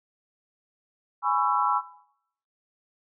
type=chord; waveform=sine; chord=C# minor seventh; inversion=second; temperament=just; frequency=831.5 / 997.9 / 1108.7 / 1330.5 Hz; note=G#5 / B5 / C#6 / E6; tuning=+2 / +18 / 0 / +16 cents; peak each=-27 dBFS; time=1.22-1.82 s; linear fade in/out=50 ms; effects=noise-tail reverb RT60 0.7 s tail -17 dB re dry